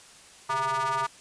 square ring-modulated tone, 132.7 Hz, C3, 25 cents sharp, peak -23 dBFS, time 0.49-1.07 s, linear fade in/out 10 ms, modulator 1070 Hz, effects white hiss -51 dBFS RMS until 1.2 s + resampled to 22050 Hz

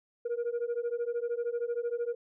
sine beating tone pair, 468.6 / 481.6 Hz, A#4 / B4, +9 / -44 cents, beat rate 13 Hz, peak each -31 dBFS, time 0.25-2.15 s, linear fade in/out 10 ms, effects tanh soft clip ceiling -27 dBFS

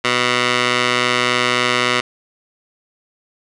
15% pulse tone with band-pass filter, 123.47 Hz, B2, in tune, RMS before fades -17 dBFS, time 0.04-2.01 s, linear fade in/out 10 ms, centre 2400 Hz, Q 0.95, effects resampled to 24000 Hz

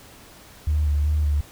sine tone with vibrato, 74.5 Hz, D2, 25 cents sharp, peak -17 dBFS, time 0.67-1.41 s, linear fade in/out 5 ms, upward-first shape square, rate 2.6 Hz, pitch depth 28 cents each way, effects tanh soft clip ceiling -13 dBFS + pink hiss -47 dBFS RMS until 1.51 s

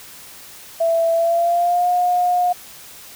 sine tone with pitch glide, 664 to 715.8 Hz, E5 to F5, +12 to +42 cents, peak -14 dBFS, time 0.8-2.53 s, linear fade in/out 10 ms, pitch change +130 cents, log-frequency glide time 1.13-1.89 s, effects white hiss -40 dBFS RMS until 3.15 s

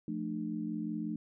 sine chord, D minor, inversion first, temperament equal with one note detuned, 174.61 / 220 / 301.1 Hz, F3 / A3 / D4, 0 / 0 / +43 cents, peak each -40 / -37 / -38 dBFS, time 0.08-1.16 s, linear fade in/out 2 ms, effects none

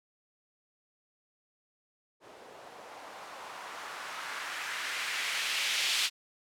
violet noise with low-pass filter sweep, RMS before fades -36 dBFS, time 2.2-6.1 s, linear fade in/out 50 ms, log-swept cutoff 480 to 3300 Hz, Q 1.4, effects none

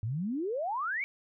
sine exponential sweep, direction up, 101.5 to 2316 Hz, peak -30 dBFS, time 0.03-1.04 s, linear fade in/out 0 ms, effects none

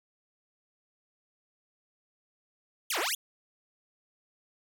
10% pulse exponential two-way sweep, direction down then up, 3673 to 311.1 to 3673 Hz, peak -20 dBFS, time 2.9-3.15 s, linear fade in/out 5 ms, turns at 2.99 s, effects none

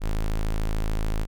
square tone, 26.75 Hz, A0, 48 cents flat, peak -23 dBFS, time 0-1.27 s, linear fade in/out 50 ms, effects none

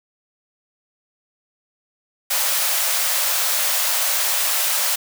white high-pass noise, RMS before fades -20 dBFS, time 2.3-4.96 s, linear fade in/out 10 ms, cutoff 510 Hz, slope 96 dB/octave, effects none

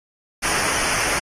pink noise with comb filter, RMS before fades -22 dBFS, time 0.42-1.2 s, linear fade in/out 20 ms, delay 0.26 ms, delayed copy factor -0.75, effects AAC 32 kbps

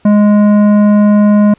sine tone with tanh clipping, 207.7 Hz, G#3, in tune, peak -6 dBFS, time 0.05-1.54 s, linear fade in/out 5 ms, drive 12 dB, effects pink hiss -50 dBFS RMS until 1.58 s + resampled to 8000 Hz

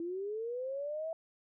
sine linear sweep, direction up, 329.6 to 659.3 Hz, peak -35 dBFS, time 0-1.13 s, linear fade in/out 2 ms, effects none

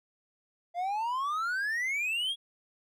triangle exponential sweep, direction up, 680 to 3365 Hz, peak -27 dBFS, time 0.74-2.36 s, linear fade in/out 50 ms, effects none

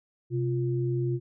sine tone pair together, 128.89 / 349.2 Hz, C3 / F4, -26 / 0 cents, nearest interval octave + perfect fourth, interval 1726 cents, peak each -26 / -30 dBFS, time 0.3-1.2 s, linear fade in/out 50 ms, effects none

